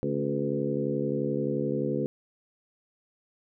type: harmonic tone with a mistuned harmonic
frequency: 71.5 Hz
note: D2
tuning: 46 cents flat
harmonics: 2 / 3 / 4 / 5 / 6 / 7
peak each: -33 / -33 / -33 / -33 / -33 / -33 dBFS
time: 0.03-2.06 s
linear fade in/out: 0 ms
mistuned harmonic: 4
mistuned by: -51 cents
effects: none